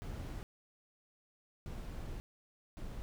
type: noise bursts at uneven times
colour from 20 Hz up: brown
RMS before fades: -43 dBFS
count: 3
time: 0.02-0.43 / 1.66-2.2 / 2.77-3.02 s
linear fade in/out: 0 ms
effects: none